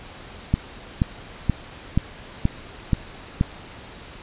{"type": "click train", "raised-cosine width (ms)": 5, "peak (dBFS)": -5, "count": 7, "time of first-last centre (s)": [0.54, 3.411], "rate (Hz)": 2.09, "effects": ["pink hiss -41 dBFS RMS until 4.22 s", "resampled to 8000 Hz"]}